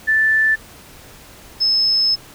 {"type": "tone pair in turn", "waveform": "sine", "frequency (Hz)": [1760, 5204], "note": ["A6", "E8"], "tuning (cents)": [0, -23], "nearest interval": "octave + perfect fifth", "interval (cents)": 1877, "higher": "second", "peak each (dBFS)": [-12, -13], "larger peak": "first", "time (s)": [[0.07, 0.56], [1.6, 2.16]], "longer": "second", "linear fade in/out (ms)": 20, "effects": ["pink hiss -42 dBFS RMS until 2.34 s"]}